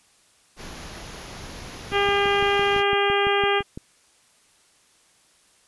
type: band-stop noise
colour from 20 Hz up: pink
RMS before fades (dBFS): -38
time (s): 0.56-2.84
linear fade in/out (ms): 50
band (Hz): 7000 to 10000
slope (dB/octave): 96
type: harmonic tone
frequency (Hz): 402.2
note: G4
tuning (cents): +44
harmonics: 1 / 2 / 3 / 4 / 5 / 6 / 7 / 8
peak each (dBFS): -22 / -25 / -27 / -28 / -29 / -30 / -30 / -31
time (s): 1.91-3.63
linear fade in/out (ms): 50
type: click train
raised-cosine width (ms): 3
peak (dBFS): -20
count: 12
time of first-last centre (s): 1.92-3.775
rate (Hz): 5.93
effects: white hiss -59 dBFS RMS until 5.67 s + resampled to 24000 Hz